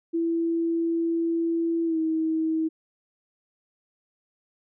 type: tone with pitch glide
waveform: sine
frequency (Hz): 332.9 to 319.7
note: E4 to D#4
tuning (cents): +17 to +47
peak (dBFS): -22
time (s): 0.13-2.69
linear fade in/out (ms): 20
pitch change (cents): -70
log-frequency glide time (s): 1.85-1.98
effects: none